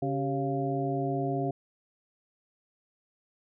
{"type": "harmonic tone with a mistuned harmonic", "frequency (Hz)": 138.6, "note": "C#3", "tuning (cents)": 0, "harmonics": [1, 2, 3, 4, 5], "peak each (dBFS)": [-32, -33, -33, -40, -33], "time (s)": [0.02, 1.51], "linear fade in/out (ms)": 5, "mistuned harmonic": 3, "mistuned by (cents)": -99, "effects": []}